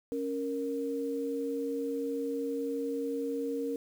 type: tone pair together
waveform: sine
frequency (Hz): 277 / 465.9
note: C#4 / A#4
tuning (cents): -1 / -1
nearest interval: major sixth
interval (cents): 900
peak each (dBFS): -34 / -33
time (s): 0.12-3.76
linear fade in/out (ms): 0
effects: 9-bit

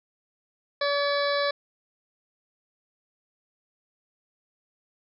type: harmonic tone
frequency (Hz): 571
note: D5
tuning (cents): -49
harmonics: 1 / 2 / 3 / 4 / 6 / 7 / 8 / 9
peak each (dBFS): -25 / -30 / -31 / -37 / -39 / -33 / -39 / -40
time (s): 0.81-1.51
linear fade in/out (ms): 5
effects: none

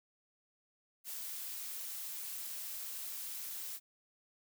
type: noise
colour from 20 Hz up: blue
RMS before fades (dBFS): -43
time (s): 1.04-3.8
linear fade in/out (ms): 50
effects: none

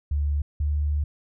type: tone pair in turn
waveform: sine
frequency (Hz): 72.7 / 73.8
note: D2 / D2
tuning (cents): -17 / +9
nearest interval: unison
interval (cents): 26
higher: second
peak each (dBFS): -21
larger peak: neither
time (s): 0.11-0.42 / 0.6-1.04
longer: second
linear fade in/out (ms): 5
effects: none

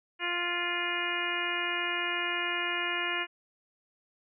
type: harmonic tone with a mistuned harmonic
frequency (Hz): 349.2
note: F4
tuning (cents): 0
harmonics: 1 / 2 / 3 / 4 / 5 / 6 / 7 / 8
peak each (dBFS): -39 / -41 / -38 / -38 / -35 / -37 / -36 / -36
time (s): 0.19-3.27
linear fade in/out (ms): 50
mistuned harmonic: 8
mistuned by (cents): +45
effects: none

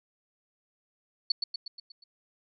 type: tone with echo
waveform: sine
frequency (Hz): 4440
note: C#8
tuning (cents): +2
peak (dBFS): -21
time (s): 1.3-1.32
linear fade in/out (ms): 5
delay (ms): 120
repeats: 6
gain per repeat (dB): -5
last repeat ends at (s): 2.04
effects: none

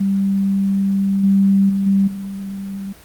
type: tone with level steps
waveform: sine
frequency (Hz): 196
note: G3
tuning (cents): 0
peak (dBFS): -14 / -10 / -15 / -11 / -24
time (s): 0-2.93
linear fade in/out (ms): 10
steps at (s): 1.23 / 1.69 / 1.86 / 2.07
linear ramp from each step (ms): 10
effects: pink hiss -44 dBFS RMS until 3.04 s + Opus 32 kbps

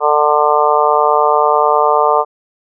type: harmonic tone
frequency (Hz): 149.2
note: D3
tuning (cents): +28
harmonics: 3 / 4 / 5 / 6 / 7 / 8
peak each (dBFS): -16 / -16 / -16 / -16 / -16 / -16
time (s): 0-2.25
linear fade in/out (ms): 50
effects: none

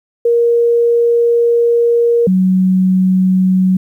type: tone pair in turn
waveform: sine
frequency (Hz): 470.5 / 186.37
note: A#4 / F#3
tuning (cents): +16 / +13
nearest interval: octave + major third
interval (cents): 1603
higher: first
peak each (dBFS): -8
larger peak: neither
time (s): 0.25-2.27 / 2.27-3.77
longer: first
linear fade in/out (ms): 5
effects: 8-bit

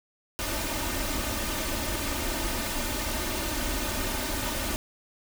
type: noise with comb filter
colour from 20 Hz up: pink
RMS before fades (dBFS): -30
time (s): 0.39-4.76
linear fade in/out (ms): 0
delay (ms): 3.3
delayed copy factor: +0.7
effects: none

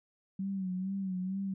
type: tone with vibrato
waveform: sine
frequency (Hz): 189.5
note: F#3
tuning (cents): +42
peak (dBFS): -32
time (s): 0.39-1.54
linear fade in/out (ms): 5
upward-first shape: sine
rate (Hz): 2.2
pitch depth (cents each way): 64
effects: none

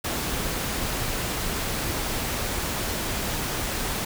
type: noise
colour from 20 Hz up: pink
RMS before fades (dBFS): -28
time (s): 0.04-4.05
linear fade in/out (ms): 5
effects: none

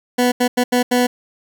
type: tone bursts at uneven times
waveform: 20% pulse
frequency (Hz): 246.9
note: B3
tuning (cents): 0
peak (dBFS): -8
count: 5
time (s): 0.18-0.32 / 0.4-0.48 / 0.57-0.64 / 0.72-0.83 / 0.91-1.07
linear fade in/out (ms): 10
effects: none

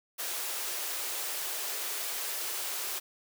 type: high-pass noise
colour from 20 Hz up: white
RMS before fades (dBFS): -35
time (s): 0.18-3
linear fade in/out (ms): 20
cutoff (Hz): 330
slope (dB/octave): 48
effects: none

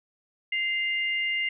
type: tone pair together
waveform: sine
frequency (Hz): 2082 / 2810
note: C7 / F7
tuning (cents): -9 / +10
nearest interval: perfect fourth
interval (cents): 519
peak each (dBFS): -26 / -30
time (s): 0.52-1.49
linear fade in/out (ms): 5
effects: none

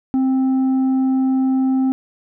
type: tone with tanh clipping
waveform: triangle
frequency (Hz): 262.8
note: C4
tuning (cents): +8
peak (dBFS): -15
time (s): 0.14-1.92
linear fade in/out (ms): 0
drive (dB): 9
effects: none

